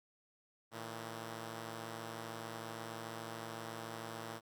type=tone pair together; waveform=5% pulse; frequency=113.6 / 160.65 Hz; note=A#2 / E3; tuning=-44 / -44 cents; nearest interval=tritone; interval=600 cents; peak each=-33 / -39 dBFS; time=0.71-4.41 s; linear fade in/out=50 ms; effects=none